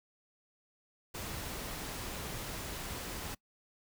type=noise; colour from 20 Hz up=pink; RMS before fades=-41 dBFS; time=1.14-3.35 s; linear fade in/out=10 ms; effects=noise-tail reverb RT60 0.1 s tail -23 dB re dry